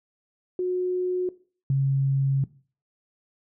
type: tone pair in turn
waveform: sine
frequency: 364 / 136.35 Hz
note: F#4 / C#3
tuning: -28 / -28 cents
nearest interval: octave + perfect fourth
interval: 1700 cents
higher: first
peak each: -23 / -19 dBFS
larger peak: second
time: 0.59-1.29 / 1.7-2.44 s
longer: second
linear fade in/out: 2 ms
effects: noise-tail reverb RT60 0.4 s tail -18 dB re dry